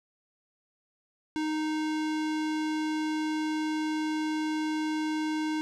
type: tone with low-pass filter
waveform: square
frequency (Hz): 309.9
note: D#4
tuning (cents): -7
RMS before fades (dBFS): -30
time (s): 1.36-5.61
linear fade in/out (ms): 0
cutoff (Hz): 6000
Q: 0.68
effects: none